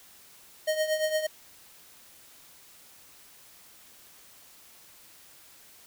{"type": "tone with tremolo", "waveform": "square", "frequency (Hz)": 622.3, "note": "D#5", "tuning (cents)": 0, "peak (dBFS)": -23, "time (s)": [0.67, 1.27], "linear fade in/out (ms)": 10, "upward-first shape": "triangle", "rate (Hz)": 8.7, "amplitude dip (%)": 75, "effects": ["white hiss -54 dBFS RMS until 5.86 s"]}